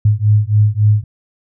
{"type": "beating tone pair", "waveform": "sine", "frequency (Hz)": [103.83, 107.43], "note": ["G#2", "A2"], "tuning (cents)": [0, -41], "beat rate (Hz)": 3.6, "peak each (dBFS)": -12, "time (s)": [0.05, 1.04], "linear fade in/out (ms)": 5, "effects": []}